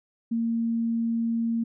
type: tone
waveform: sine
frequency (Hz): 230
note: A#3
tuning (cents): -23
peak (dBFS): -23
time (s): 0.31-1.64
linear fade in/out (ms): 10
effects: none